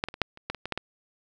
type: clicks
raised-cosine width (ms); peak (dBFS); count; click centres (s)
0.3; -10 / -17 / -24 / -6 / -30 / -14 / -23 / -17 / -12 / -14; 10; 0.039 / 0.086 / 0.141 / 0.217 / 0.374 / 0.5 / 0.547 / 0.656 / 0.723 / 0.776
effects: none